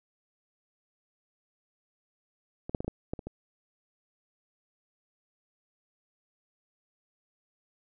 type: clicks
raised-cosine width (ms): 2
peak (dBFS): -23 / -13 / -19 / -25 / -18 / -18 / -26 / -24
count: 8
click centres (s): 2.695 / 2.748 / 2.805 / 2.846 / 2.88 / 3.135 / 3.192 / 3.27
effects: none